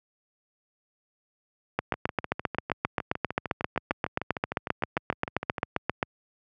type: two click trains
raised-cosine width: 0.5 ms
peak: -9 / -16 dBFS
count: 33 / 25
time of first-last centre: 1.79-6.028 / 1.94-5.582 s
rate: 7.55 / 6.59 Hz
effects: high-pass 80 Hz 12 dB/octave